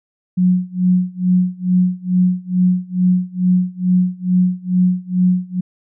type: tone with tremolo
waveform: sine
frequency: 181.8 Hz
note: F#3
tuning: 30 cents flat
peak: -9 dBFS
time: 0.37-5.61 s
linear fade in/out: 10 ms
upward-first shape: sine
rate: 2.3 Hz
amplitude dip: 95%
effects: none